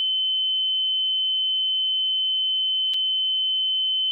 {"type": "tone with dropouts", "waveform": "sine", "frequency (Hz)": 3058, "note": "G7", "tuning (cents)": -44, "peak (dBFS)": -20, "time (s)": [0, 4.11], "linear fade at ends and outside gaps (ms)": 0, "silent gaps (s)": [2.936, 2.942], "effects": []}